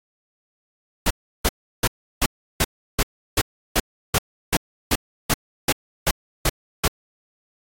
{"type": "noise bursts", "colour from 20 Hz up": "pink", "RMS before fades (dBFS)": -18, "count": 16, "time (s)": [1.06, 6.88], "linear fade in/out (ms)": 5, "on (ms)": 45, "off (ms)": 340, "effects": ["AAC 48 kbps"]}